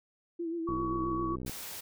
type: tone with vibrato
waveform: sine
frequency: 334 Hz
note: E4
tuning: 23 cents sharp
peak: -32 dBFS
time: 0.39-1.36 s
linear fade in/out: 10 ms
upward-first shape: sine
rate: 7.6 Hz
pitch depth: 51 cents each way
type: tone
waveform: sine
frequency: 1125 Hz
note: C#6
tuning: 25 cents sharp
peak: -34 dBFS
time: 0.67-1.36 s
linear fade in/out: 10 ms
type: click train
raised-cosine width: 3 ms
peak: -27 dBFS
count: 52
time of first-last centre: 0.69-1.496 s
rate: 63.3 Hz
type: noise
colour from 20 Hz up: white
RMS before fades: -42 dBFS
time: 1.46-1.81 s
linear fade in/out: 10 ms
effects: none